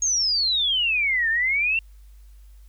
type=exponential two-way sweep; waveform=sine; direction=down then up; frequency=6645 to 1764 to 2746 Hz; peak=-19 dBFS; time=0.02-1.79 s; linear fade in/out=2 ms; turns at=1.29 s; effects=added 50 Hz sine -44 dBFS peak until 2.68 s + white hiss -64 dBFS RMS until 2.68 s